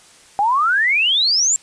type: exponential sweep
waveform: sine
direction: up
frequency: 784 to 7550 Hz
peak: -13 dBFS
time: 0.39-1.56 s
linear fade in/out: 0 ms
effects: white hiss -47 dBFS RMS until 1.62 s + resampled to 22050 Hz